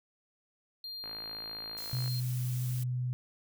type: tone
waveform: triangle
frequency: 4200 Hz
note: C8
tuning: 6 cents sharp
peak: -38 dBFS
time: 0.84-2.2 s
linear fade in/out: 2 ms
type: click train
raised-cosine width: 0.5 ms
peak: -32 dBFS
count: 58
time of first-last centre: 1.04-2.078 s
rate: 54.9 Hz
type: noise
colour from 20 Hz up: blue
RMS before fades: -45 dBFS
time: 1.77-2.84 s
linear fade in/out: 10 ms
type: tone with pitch glide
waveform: sine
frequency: 126.3 to 124.99 Hz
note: B2 to B2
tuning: +39 to +21 cents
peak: -30 dBFS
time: 1.93-3.13 s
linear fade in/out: 0 ms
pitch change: -18 cents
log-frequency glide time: 2.09-2.21 s
effects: none